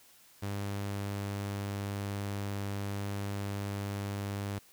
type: tone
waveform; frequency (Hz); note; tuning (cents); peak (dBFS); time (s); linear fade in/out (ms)
sawtooth; 100.4; G2; +42; -30; 0.42-4.59; 10
effects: white hiss -60 dBFS RMS until 4.72 s